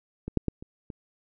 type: clicks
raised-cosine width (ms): 3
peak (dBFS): -20 / -9 / -13 / -28 / -25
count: 5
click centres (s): 0.28 / 0.373 / 0.483 / 0.625 / 0.902
effects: none